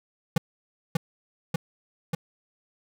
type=tone with echo; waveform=square; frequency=164.81 Hz; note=E3; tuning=in tune; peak=-19 dBFS; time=0.36-0.38 s; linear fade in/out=5 ms; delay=590 ms; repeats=3; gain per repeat=-2 dB; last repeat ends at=2.15 s; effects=none